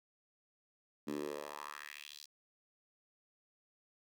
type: tone with high-pass filter sweep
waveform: 10% pulse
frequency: 73.42 Hz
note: D2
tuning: in tune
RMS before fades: -45 dBFS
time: 1.07-2.26 s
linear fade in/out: 10 ms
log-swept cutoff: 240 to 4900 Hz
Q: 2.7
effects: none